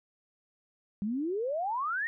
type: exponential sweep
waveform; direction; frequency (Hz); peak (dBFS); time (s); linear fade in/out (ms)
sine; up; 194.5 to 1900; -29; 1.02-2.07; 0
effects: none